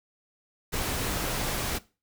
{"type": "noise", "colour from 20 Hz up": "pink", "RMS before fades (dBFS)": -30, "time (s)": [0.72, 1.79], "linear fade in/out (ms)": 20, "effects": ["noise-tail reverb RT60 0.3 s tail -19 dB re dry"]}